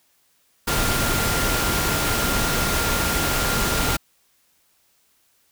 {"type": "tone in noise", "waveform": "sine", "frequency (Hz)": 1396.9, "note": "F6", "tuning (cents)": 0, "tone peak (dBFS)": -28, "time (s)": [0.67, 3.97], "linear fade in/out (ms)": 10, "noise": "pink", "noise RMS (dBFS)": -22, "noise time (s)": [0.67, 3.97], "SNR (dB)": -9, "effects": ["white hiss -63 dBFS RMS until 5.51 s"]}